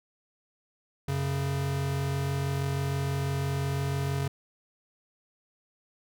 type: tone pair together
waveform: square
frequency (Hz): 92.5 / 138.59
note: F#2 / C#3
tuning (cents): 0 / 0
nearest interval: perfect fifth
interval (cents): 700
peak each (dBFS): -34 / -29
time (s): 1.08-4.28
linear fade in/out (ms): 5
effects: none